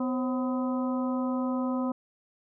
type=harmonic tone with a mistuned harmonic; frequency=252.7 Hz; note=B3; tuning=40 cents sharp; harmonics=1 / 2 / 3 / 4 / 5; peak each=-27 / -35 / -41 / -38 / -41 dBFS; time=0-1.92 s; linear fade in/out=5 ms; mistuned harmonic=2; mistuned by=+92 cents; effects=none